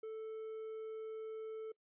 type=tone; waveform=triangle; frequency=440 Hz; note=A4; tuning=in tune; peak=-40 dBFS; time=0.03-1.72 s; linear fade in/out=5 ms; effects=noise-tail reverb RT60 0.1 s tail -24 dB re dry + resampled to 8000 Hz